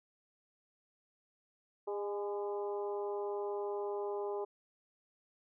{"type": "harmonic tone with a mistuned harmonic", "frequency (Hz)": 203.3, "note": "G#3", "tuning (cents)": -37, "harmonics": [2, 3, 4, 5, 6], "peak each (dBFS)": [-36, -45, -44, -48, -57], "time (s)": [1.87, 4.45], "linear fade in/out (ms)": 10, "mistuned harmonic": 4, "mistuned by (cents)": 31, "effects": []}